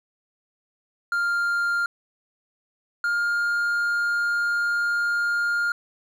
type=tone pair in turn; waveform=triangle; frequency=1399 / 1410.4 Hz; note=F6 / F6; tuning=+3 / +17 cents; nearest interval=unison; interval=14 cents; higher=second; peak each=-19 dBFS; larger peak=neither; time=1.12-1.86 / 3.04-5.72 s; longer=second; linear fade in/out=2 ms; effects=none